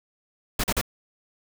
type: noise bursts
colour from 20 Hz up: pink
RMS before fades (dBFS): -24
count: 3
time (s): 0.59-0.814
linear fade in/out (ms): 5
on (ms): 48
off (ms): 40
effects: none